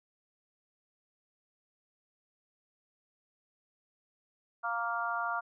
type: harmonic tone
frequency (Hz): 233.1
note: A#3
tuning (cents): 0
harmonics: 3 / 4 / 5 / 6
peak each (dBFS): -37 / -38 / -36 / -35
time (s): 4.63-5.41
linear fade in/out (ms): 20
effects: none